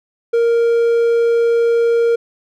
triangle tone, 466.2 Hz, A#4, in tune, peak -9 dBFS, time 0.33-2.16 s, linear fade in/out 10 ms, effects none

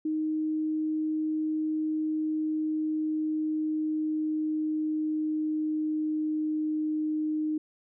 sine tone with pitch glide, 311.1 to 308.1 Hz, D#4 to D#4, 0 to -17 cents, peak -26 dBFS, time 0.05-7.58 s, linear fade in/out 5 ms, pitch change -17 cents, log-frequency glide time 1.84-6.95 s, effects none

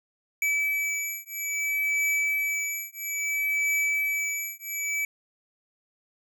square beating tone pair, 2300 / 2300.6 Hz, D7 / D7, -37 / -36 cents, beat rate 0.6 Hz, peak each -29 dBFS, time 0.42-5.05 s, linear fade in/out 2 ms, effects none

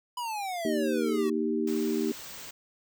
square exponential sweep, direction down, 999 to 369.6 Hz, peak -32 dBFS, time 0.17-1.3 s, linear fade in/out 5 ms
sine chord, Eb major, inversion second, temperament equal, 233.1 / 311.1 / 392 Hz, Bb3 / Eb4 / G4, 0 / 0 / 0 cents, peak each -30 dBFS, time 0.65-2.12 s, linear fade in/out 2 ms
white band-stop noise, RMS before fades -43 dBFS, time 1.67-2.51 s, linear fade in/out 5 ms, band 8700 to 14000 Hz, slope 96 dB/octave
effects none

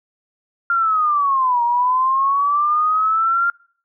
sine linear two-way sweep, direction down then up, 1396.9 to 941 to 1396.9 Hz, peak -14 dBFS, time 0.7-3.5 s, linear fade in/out 2 ms, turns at 1.63 s, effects noise-tail reverb RT60 0.5 s tail -25 dB re dry

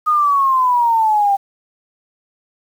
sine exponential sweep, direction down, 1244.5 to 784 Hz, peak -11 dBFS, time 0.06-1.37 s, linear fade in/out 20 ms, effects 7-bit

